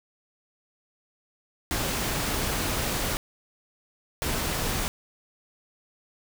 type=noise bursts at uneven times; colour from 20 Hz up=pink; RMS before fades=-28 dBFS; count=2; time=1.71-3.17 / 4.22-4.88 s; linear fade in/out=0 ms; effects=none